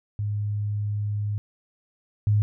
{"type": "tone pair in turn", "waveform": "sine", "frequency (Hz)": [103.83, 104.55], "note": ["G#2", "G#2"], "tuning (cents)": [0, 12], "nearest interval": "unison", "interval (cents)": 12, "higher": "second", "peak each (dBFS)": [-24, -17], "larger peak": "second", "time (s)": [[0.19, 1.38], [2.27, 2.42]], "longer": "first", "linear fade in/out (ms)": 0, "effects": []}